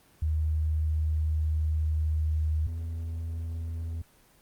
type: tone pair in turn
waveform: sine / triangle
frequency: 77.78 / 82.41 Hz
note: D#2 / E2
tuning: 0 / 0 cents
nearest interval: minor second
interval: 100 cents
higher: second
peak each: -24 / -29 dBFS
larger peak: first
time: 0.22-2.67 / 2.67-4.02 s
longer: first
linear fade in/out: 5 ms
effects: pink hiss -60 dBFS RMS until 4.41 s + Opus 24 kbps